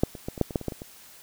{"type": "clicks", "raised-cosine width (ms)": 2, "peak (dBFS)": [-6, -25, -17, -23, -7, -23, -10, -23, -14, -22, -24], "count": 11, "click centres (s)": [0.035, 0.152, 0.285, 0.378, 0.413, 0.508, 0.558, 0.613, 0.683, 0.722, 0.819], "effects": ["white hiss -50 dBFS RMS until 1.22 s"]}